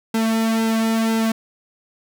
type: tone with flanger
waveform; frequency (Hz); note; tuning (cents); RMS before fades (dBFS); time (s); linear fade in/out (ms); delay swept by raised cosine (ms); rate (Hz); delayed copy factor
sawtooth; 224.1; A3; +32; -19; 0.14-1.32; 5; 1.7 to 2.62; 2; -0.75
effects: none